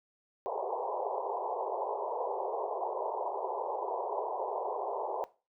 white band-pass noise, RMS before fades -35 dBFS, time 0.46-5.24 s, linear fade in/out 0 ms, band 380 to 1000 Hz, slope 96 dB/octave, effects noise-tail reverb RT60 0.3 s tail -18 dB re dry

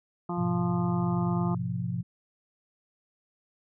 harmonic tone, 174.61 Hz, F3, in tune, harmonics 1 / 2 / 4 / 5 / 6 / 7, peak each -32 / -35 / -38 / -39 / -40 / -40 dBFS, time 0.29-1.55 s, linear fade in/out 5 ms
sine chord, F diminished, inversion first, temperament just, 104.77 / 125.72 / 174.61 Hz, Ab2 / Cb3 / F3, +16 / +31 / 0 cents, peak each -35 / -32 / -32 dBFS, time 0.37-2.03 s, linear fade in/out 20 ms
effects none

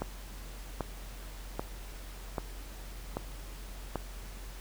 click train, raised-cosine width 1 ms, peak -18 dBFS, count 6, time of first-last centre 0.02-3.957 s, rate 1.27 Hz, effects added 45 Hz sine -42 dBFS peak until 4.6 s + pink hiss -50 dBFS RMS until 4.6 s

